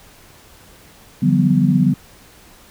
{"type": "chord", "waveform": "sine", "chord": "G dominant seventh", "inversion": "second", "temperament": "equal with one note detuned", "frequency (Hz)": [146.83, 174.61, 191.3, 246.9], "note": ["D3", "F3", "G3", "B3"], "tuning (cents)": [0, 0, -42, 0], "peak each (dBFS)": -17, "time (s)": [1.22, 1.94], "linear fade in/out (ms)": 10, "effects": ["pink hiss -46 dBFS RMS until 2.7 s"]}